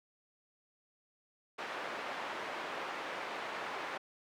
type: band-pass noise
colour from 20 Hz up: pink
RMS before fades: -41 dBFS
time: 1.58-3.98 s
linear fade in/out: 10 ms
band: 550 to 2200 Hz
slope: 12 dB/octave
effects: none